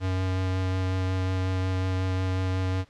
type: tone with vibrato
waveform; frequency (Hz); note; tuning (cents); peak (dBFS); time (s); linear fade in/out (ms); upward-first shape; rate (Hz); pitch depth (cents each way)
square; 93.3; F#2; +15; -25; 0-2.85; 50; sine; 5.5; 10
effects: pink hiss -60 dBFS RMS until 2.89 s + low-pass 5000 Hz 12 dB/octave